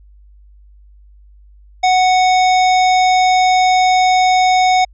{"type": "tone", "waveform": "square", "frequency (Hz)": 740, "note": "F#5", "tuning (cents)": 0, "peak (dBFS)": -10, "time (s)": [1.83, 4.85], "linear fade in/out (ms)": 10, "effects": ["added 50 Hz sine -41 dBFS peak until 4.93 s", "resampled to 16000 Hz"]}